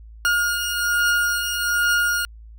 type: beating tone pair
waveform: 40% pulse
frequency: 1425 / 1426.2 Hz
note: F6 / F6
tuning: +34 / +36 cents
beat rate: 1.2 Hz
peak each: -24 / -19 dBFS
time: 0.25-2.25 s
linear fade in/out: 0 ms
effects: added 55 Hz sine -39 dBFS peak until 2.58 s